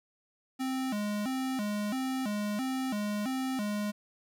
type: tone with vibrato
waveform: square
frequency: 233.1 Hz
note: A#3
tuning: in tune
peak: -31 dBFS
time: 0.59-3.92 s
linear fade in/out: 20 ms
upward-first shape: square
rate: 1.5 Hz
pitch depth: 200 cents each way
effects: 12-bit